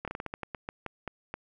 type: slowing click train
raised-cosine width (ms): 0.5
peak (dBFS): -20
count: 13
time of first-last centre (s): 0.05-1.34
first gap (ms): 27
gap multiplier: 1.23
effects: none

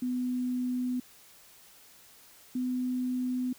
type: tone pair in turn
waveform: sine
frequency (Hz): 250 / 252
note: B3 / B3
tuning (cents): +21 / +35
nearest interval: unison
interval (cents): 14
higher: second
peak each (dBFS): -28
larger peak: neither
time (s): 0.02-1 / 2.55-3.53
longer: neither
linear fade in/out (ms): 5
effects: white hiss -56 dBFS RMS until 3.58 s

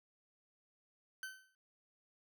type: tone with exponential decay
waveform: 40% pulse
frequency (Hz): 1532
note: G6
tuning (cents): -40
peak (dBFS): -39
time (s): 1.23-1.55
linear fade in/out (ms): 1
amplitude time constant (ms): 69
effects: none

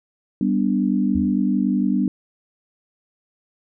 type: chord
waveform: sine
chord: G major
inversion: none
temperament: equal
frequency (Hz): 196 / 246.9 / 293.7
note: G3 / B3 / D4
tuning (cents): 0 / 0 / 0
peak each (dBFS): -20 / -21 / -23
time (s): 0.41-2.08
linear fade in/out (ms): 2
type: tone with exponential decay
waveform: sine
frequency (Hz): 80.9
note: E2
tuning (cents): -32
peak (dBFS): -22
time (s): 1.15-1.48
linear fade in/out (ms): 5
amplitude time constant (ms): 70
effects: none

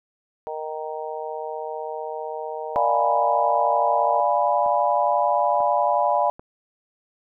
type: harmonic tone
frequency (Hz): 155.56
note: D#3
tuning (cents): 0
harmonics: 3 / 4 / 5 / 6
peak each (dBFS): -32 / -33 / -34 / -35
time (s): 0.47-4.2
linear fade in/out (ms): 0
type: chord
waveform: sine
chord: D diminished seventh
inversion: none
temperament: equal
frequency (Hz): 587.3 / 698.5 / 830.6 / 987.8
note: D5 / F5 / Ab5 / Cb6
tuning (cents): 0 / 0 / 0 / 0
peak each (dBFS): -23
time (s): 2.76-6.3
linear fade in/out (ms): 0
type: clicks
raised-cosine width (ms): 1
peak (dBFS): -26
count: 3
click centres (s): 4.662 / 5.605 / 6.395
effects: none

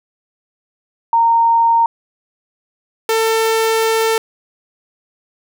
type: tone pair in turn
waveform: sine / sawtooth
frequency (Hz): 923 / 447.3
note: A#5 / A4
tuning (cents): -17 / +28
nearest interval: octave + minor second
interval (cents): 1255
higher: first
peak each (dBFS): -9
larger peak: neither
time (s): 1.13-1.86 / 3.09-4.18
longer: second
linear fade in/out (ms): 2
effects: none

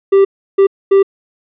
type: tone bursts at uneven times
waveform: triangle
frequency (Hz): 392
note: G4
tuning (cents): 0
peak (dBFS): -3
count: 3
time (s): 0.12-0.25 / 0.58-0.67 / 0.91-1.03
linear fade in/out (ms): 10
effects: resampled to 8000 Hz

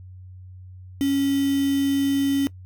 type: tone with quantisation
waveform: sine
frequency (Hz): 277.2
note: C#4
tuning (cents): 0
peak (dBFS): -18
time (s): 1.01-2.47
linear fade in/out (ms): 0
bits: 5
effects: noise-tail reverb RT60 0.1 s tail -20 dB re dry + added 92 Hz sine -39 dBFS peak until 2.65 s

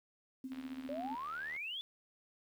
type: tone with tremolo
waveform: sine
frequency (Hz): 261.6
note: C4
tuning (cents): 0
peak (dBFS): -38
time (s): 0.44-1.15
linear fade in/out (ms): 2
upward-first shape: triangle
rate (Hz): 15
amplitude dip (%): 80
type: click train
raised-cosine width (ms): 0.3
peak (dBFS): -37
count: 80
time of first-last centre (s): 0.52-1.564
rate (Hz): 75.7
type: exponential sweep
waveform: sine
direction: up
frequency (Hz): 554.4 to 3520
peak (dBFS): -39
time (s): 0.89-1.81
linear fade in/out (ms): 0
effects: 11-bit

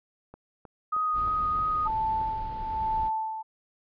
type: click train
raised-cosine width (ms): 1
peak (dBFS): -31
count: 7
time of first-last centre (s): 0.34-2.215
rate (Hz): 3.2
type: tone with vibrato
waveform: sine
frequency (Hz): 1247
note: D#6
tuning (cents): +3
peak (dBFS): -24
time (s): 0.92-1.88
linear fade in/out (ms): 10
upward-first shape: sine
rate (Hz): 3.1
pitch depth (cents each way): 9
type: noise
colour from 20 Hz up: brown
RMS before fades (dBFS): -39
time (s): 1.13-3.11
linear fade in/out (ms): 50
type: tone with tremolo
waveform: sine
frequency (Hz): 880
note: A5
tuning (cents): 0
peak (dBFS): -24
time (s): 1.85-3.43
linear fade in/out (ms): 20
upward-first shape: sine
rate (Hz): 1.1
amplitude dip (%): 65
effects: resampled to 11025 Hz

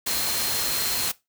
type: tone in noise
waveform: sine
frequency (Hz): 4186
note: C8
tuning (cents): 0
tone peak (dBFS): -30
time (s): 0.07-1.09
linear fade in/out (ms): 10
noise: white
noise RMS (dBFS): -26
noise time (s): 0.06-1.12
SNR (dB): -7
effects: noise-tail reverb RT60 0.2 s tail -19 dB re dry

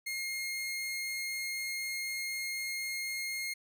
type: tone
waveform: sawtooth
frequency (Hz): 2138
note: C7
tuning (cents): +37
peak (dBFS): -31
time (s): 0.06-3.54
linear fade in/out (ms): 10
effects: none

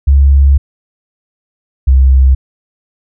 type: tone pair in turn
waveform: sine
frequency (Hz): 69.3 / 65.88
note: C#2 / C2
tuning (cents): 0 / +12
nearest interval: minor second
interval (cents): 88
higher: first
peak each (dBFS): -3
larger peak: neither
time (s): 0.07-0.58 / 1.87-2.35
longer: first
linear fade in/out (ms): 10
effects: none

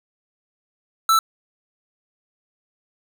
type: tone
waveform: square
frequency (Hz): 1323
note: E6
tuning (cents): +6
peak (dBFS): -14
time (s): 1.09-1.19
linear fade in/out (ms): 2
effects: none

